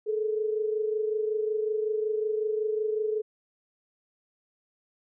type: tone pair together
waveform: sine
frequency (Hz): 427.9 / 453.3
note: A4 / A#4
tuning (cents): -48 / -48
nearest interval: minor second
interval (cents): 100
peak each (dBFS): -26 / -33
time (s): 0.06-3.22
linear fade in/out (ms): 20
effects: none